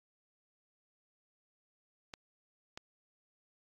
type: clicks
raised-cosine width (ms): 0.2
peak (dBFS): -26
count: 2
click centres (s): 2.138 / 2.775
effects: AAC 48 kbps